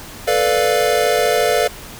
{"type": "chord", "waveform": "square", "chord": "B half-diminished seventh", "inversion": "third", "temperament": "equal", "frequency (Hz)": [440, 493.9, 587.3, 698.5], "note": ["A4", "B4", "D5", "F5"], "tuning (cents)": [0, 0, 0, 0], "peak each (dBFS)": -20, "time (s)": [0.27, 1.68], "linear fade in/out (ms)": 10, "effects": ["pink hiss -35 dBFS RMS until 1.99 s"]}